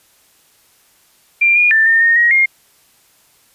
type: tone with pitch steps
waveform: sine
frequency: 2379 / 2432 / 1777 / 1815 / 1845 / 1890 / 2130 Hz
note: D7 / D#7 / A6 / A#6 / A#6 / A#6 / C7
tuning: +22 / -40 / +17 / -47 / -18 / +23 / +30 cents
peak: -8 dBFS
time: 1.41-2.46 s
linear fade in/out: 10 ms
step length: 150 ms
effects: white hiss -53 dBFS RMS until 3.54 s + resampled to 32000 Hz